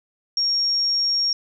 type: tone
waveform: sine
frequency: 5560 Hz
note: F8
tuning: 9 cents flat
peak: -18 dBFS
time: 0.37-1.33 s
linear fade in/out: 2 ms
effects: none